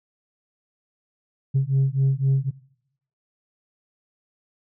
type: beating tone pair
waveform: sine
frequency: 133.5 / 137.4 Hz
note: C3 / C#3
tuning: +35 / -15 cents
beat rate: 3.9 Hz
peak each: -19 dBFS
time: 1.54-2.51 s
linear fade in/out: 20 ms
effects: noise-tail reverb RT60 0.8 s tail -23 dB re dry + tanh soft clip ceiling -14 dBFS